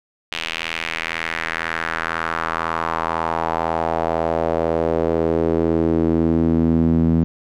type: tone with band-pass filter sweep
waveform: sawtooth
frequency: 82 Hz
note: E2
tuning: 9 cents flat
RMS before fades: -20 dBFS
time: 0.32-7.24 s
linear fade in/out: 0 ms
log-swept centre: 2900 to 210 Hz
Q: 2.4
effects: none